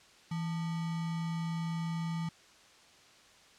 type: tone with sample-and-hold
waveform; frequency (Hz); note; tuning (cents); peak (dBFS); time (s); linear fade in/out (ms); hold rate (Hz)
sine; 165.3; E3; +5; -32; 0.31-2.29; 5; 1050
effects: white hiss -59 dBFS RMS until 3.58 s + low-pass 6000 Hz 12 dB/octave